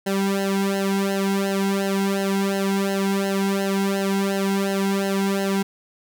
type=tone with flanger; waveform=sawtooth; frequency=196 Hz; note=G3; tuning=in tune; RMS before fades=-22 dBFS; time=0.06-5.63 s; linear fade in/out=10 ms; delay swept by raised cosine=0.84 to 1.69 ms; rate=2.8 Hz; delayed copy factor=-0.95; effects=none